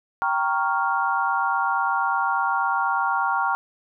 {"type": "chord", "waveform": "sine", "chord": "G half-diminished seventh", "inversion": "none", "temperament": "equal", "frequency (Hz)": [784, 932.3, 1108.7, 1396.9], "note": ["G5", "Bb5", "Db6", "F6"], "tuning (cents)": [0, 0, 0, 0], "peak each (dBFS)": [-26, -25, -26, -25], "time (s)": [0.22, 3.55], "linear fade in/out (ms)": 0, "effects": []}